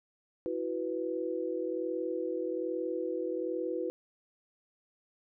sine chord, E suspended second, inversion none, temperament just, 329.6 / 370.8 / 494.4 Hz, E4 / F#4 / B4, 0 / +4 / +2 cents, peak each -36 / -36 / -35 dBFS, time 0.46-3.9 s, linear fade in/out 0 ms, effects none

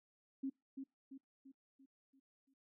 sine tone with echo, 270 Hz, C#4, 45 cents flat, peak -37 dBFS, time 0.43-0.5 s, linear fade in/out 10 ms, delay 340 ms, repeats 6, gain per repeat -6 dB, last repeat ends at 2.54 s, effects noise-tail reverb RT60 0.2 s tail -24 dB re dry

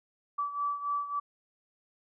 sine beating tone pair, 1153 / 1156.6 Hz, D6 / D6, -32 / -27 cents, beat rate 3.6 Hz, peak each -31 / -36 dBFS, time 0.38-1.2 s, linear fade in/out 10 ms, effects none

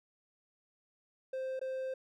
triangle tone with dropouts, 523.3 Hz, C5, in tune, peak -33 dBFS, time 1.33-1.94 s, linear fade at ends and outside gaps 5 ms, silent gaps 1.594-1.613 s, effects none

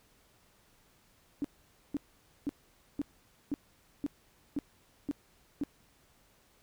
sine tone bursts, 286.9 Hz, D4, 40 cents flat, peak -29 dBFS, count 9, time 1.42-5.636 s, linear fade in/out 0 ms, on 24 ms, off 500 ms, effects pink hiss -66 dBFS RMS until 6.62 s

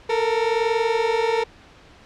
30% pulse tone pair together, 445.4 / 466.2 Hz, A4 / A#4, +21 / 0 cents, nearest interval minor second, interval 79 cents, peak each -19 dBFS, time 0.09-1.44 s, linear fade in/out 10 ms, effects pink hiss -48 dBFS RMS until 2.05 s + low-pass 4000 Hz 12 dB/octave

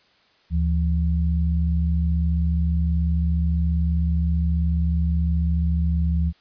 sine tone pair together, 75.4 / 169.53 Hz, D2 / E3, +46 / +49 cents, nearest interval octave + major second, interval 1403 cents, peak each -19 / -24 dBFS, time 0.5-6.33 s, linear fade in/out 50 ms, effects white hiss -59 dBFS RMS until 6.4 s + resampled to 11025 Hz

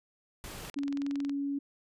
pink noise, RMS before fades -43 dBFS, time 0.44-0.7 s, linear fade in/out 0 ms
click train, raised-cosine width 0.2 ms, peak -27 dBFS, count 15, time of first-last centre 0.65-1.295 s, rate 21.7 Hz
sine tone, 280.9 Hz, C#4, 23 cents sharp, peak -30 dBFS, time 0.76-1.59 s, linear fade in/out 10 ms
effects resampled to 32000 Hz

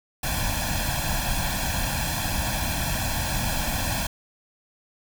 pink noise with comb filter, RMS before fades -26 dBFS, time 0.23-4.07 s, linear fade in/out 5 ms, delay 1.2 ms, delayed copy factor +1, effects none

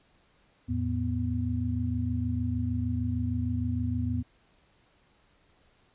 sine tone cluster, 83.8 / 110.3 / 246.6 Hz, E2 / A2 / B3, +29 / +5 / -2 cents, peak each -31 dBFS, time 0.68-4.23 s, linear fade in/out 20 ms, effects pink hiss -65 dBFS RMS until 5.94 s + resampled to 8000 Hz

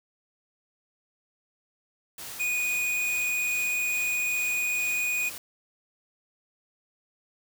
white noise with tremolo, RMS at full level -39 dBFS, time 2.18-5.38 s, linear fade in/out 2 ms, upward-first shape triangle, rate 2.3 Hz, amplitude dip 30%
square tone, 2471 Hz, D#7, 13 cents flat, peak -26 dBFS, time 2.39-5.3 s, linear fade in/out 20 ms
effects none

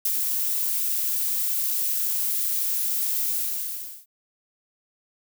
violet noise with ADSR envelope, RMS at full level -22 dBFS, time 0.05-4.06 s, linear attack 6 ms, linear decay 39 ms, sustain -3 dB, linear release 740 ms, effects none

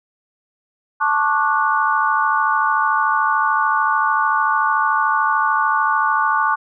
sine chord, D major seventh, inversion second, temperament just, 881 / 1101.2 / 1174.7 / 1468.3 Hz, A5 / C#6 / D6 / F#6, +2 / -12 / 0 / -14 cents, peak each -20 dBFS, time 1-6.56 s, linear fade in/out 20 ms, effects none

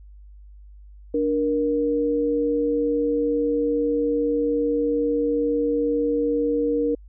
sine tone pair together, 293.3 / 471 Hz, D4 / A#4, -2 / +18 cents, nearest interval minor sixth, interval 820 cents, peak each -23 / -21 dBFS, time 1.14-6.95 s, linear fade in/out 5 ms, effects added 50 Hz sine -42 dBFS peak until 7.08 s

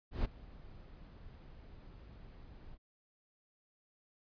brown noise with ADSR envelope, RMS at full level -32 dBFS, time 0.11-2.78 s, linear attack 140 ms, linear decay 11 ms, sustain -21 dB, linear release 45 ms, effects resampled to 11025 Hz

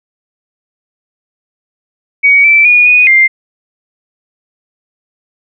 sine tone with pitch steps, 2252 / 2327 / 2448 / 2476 / 2101 Hz, C#7 / D7 / D#7 / D#7 / C7, +27 / -17 / -29 / -9 / +7 cents, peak -3 dBFS, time 2.23-3.28 s, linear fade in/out 20 ms, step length 210 ms, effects none

